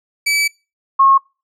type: tone pair in turn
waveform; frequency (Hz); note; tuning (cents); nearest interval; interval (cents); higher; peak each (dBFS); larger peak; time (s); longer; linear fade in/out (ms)
sawtooth / sine; 2300 / 1085.5; D7 / C#6; -37 / -37; octave + minor second; 1300; first; -10 / -7; second; 0.26-0.48 / 0.99-1.18; first; 10
effects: noise-tail reverb RT60 0.3 s tail -25 dB re dry + low-pass 11000 Hz 12 dB/octave